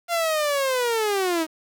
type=linear sweep; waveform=sawtooth; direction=down; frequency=696 to 309.5 Hz; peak=-17 dBFS; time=0.08-1.47 s; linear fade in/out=50 ms; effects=8-bit